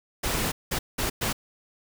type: noise bursts at uneven times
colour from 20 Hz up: pink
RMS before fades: -27 dBFS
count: 4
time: 0.23-0.52 / 0.71-0.79 / 0.98-1.1 / 1.21-1.33 s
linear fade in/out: 10 ms
effects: none